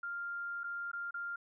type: tone with dropouts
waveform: sine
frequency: 1396.9 Hz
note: F6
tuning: in tune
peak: -37 dBFS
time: 0.03-1.36 s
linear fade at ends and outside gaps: 5 ms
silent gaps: 0.635-0.64 / 0.916-0.931 / 1.109-1.141 s
effects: none